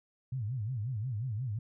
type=tone with vibrato; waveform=sine; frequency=116.54 Hz; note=A#2; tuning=in tune; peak=-32 dBFS; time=0.32-1.59 s; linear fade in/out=5 ms; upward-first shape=sine; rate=5.6 Hz; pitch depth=240 cents each way; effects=none